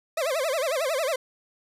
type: tone with vibrato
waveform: 40% pulse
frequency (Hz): 585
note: D5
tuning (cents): -7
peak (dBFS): -23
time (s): 0.17-1.16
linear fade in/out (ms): 5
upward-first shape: sine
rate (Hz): 11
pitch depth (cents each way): 240
effects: resampled to 32000 Hz + 10-bit